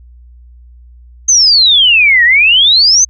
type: exponential two-way sweep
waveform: sine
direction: down then up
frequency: 6410 to 1840 to 6410 Hz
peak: -4 dBFS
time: 1.28-3.05 s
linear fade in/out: 10 ms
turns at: 2.24 s
effects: added 60 Hz sine -35 dBFS peak until 3.09 s